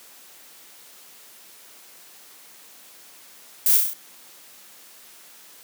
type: noise with echo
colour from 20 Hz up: violet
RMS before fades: -18 dBFS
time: 3.66-3.77 s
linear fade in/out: 2 ms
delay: 33 ms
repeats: 5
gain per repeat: -3 dB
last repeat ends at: 3.935 s
effects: white hiss -48 dBFS RMS until 5.63 s + high-pass 200 Hz 12 dB/octave